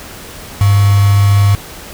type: tone with quantisation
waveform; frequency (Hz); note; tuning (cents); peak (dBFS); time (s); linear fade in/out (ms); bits
sine; 100.6; G2; +45; -6; 0.61-1.55; 0; 3
effects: pink hiss -31 dBFS RMS until 1.93 s